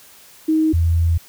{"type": "tone pair in turn", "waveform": "sine", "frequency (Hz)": [315.2, 83.49], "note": ["D#4", "E2"], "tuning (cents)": [23, 23], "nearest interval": "octave + major seventh", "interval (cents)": 2300, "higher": "first", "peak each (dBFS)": -13, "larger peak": "neither", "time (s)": [[0.48, 0.73], [0.73, 1.18]], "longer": "second", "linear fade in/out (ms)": 10, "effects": ["white hiss -46 dBFS RMS until 1.28 s"]}